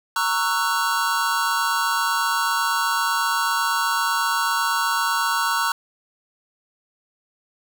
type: chord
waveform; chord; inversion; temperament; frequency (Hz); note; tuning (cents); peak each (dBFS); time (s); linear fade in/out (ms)
square; F# dominant seventh; first; just; 925 / 1110 / 1332 / 1480; A#5 / C#6 / E6 / F#6; -14 / +2 / +18 / 0; -26; 0.16-5.72; 2
effects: none